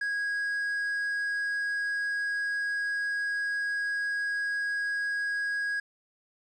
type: tone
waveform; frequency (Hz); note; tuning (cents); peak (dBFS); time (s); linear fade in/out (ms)
triangle; 1649; G#6; -13; -26; 0.01-5.8; 5
effects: resampled to 24000 Hz + 10-bit